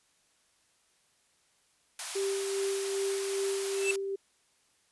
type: high-pass noise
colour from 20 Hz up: white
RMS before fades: -37 dBFS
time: 1.99-3.96 s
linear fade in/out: 2 ms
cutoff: 620 Hz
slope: 48 dB/octave
type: tone with tremolo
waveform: sine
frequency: 392 Hz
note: G4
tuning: in tune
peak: -28 dBFS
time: 2.15-4.16 s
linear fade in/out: 10 ms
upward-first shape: sine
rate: 2.5 Hz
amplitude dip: 35%
type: tone with exponential growth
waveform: square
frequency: 2646 Hz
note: E7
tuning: 6 cents sharp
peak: -24 dBFS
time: 3.73-3.91 s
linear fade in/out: 2 ms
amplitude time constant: 38 ms
effects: white hiss -69 dBFS RMS until 4.91 s + resampled to 24000 Hz